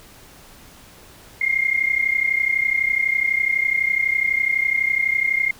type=tone pair together; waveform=sine; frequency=2108 / 2140 Hz; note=C7 / C7; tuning=+12 / +38 cents; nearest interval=unison; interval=26 cents; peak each=-20 dBFS; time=1.41-5.51 s; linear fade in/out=5 ms; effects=pink hiss -46 dBFS RMS until 5.59 s